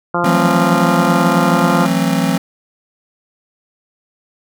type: harmonic tone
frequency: 174 Hz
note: F3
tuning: 6 cents flat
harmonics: 1 / 2 / 3 / 4 / 5 / 6 / 7 / 8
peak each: -22 / -22 / -22 / -22 / -22 / -22 / -22 / -22 dBFS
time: 0.14-1.86 s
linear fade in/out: 5 ms
type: chord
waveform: square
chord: F# half-diminished seventh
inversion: third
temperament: just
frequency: 166.5 / 185 / 222 / 266.4 Hz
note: E3 / F#3 / A3 / C4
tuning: +18 / 0 / +16 / +31 cents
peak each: -19 / -19 / -21 / -19 dBFS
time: 0.24-2.38 s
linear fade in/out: 5 ms
effects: none